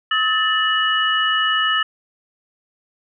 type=tone cluster; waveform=sine; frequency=1281 / 1767 / 2929 Hz; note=E6 / A6 / F#7; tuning=-50 / +7 / -18 cents; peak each=-20 dBFS; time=0.11-1.83 s; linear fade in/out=5 ms; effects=none